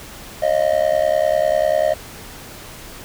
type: tone with amplitude modulation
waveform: triangle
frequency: 622.3 Hz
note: D#5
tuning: in tune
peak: -8 dBFS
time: 0.42-1.94 s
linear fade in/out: 10 ms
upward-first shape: sine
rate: 70.1 Hz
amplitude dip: 100%
effects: pink hiss -37 dBFS RMS until 3.04 s